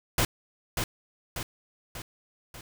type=noise with echo; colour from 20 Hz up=pink; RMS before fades=-24 dBFS; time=0.18-0.25 s; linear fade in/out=2 ms; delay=590 ms; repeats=4; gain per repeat=-5 dB; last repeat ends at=2.61 s; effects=none